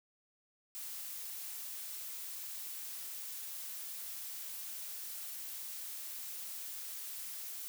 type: noise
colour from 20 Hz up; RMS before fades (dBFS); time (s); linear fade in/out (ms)
blue; -44; 0.75-7.68; 0
effects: none